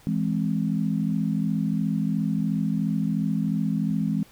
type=chord; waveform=sine; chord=E augmented; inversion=none; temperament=equal; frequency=164.81 / 207.7 / 261.6 Hz; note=E3 / G#3 / B#3; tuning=0 / 0 / 0 cents; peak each=-26 / -25 / -29 dBFS; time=0.07-4.23 s; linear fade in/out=0 ms; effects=pink hiss -54 dBFS RMS until 4.31 s